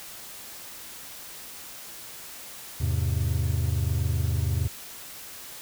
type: chord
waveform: triangle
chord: E augmented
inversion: none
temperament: equal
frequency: 82.41 / 103.83 / 130.81 Hz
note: E2 / G#2 / B#2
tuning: 0 / 0 / 0 cents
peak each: -24 / -26 / -27 dBFS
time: 2.8-4.68 s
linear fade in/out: 10 ms
effects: white hiss -42 dBFS RMS until 5.61 s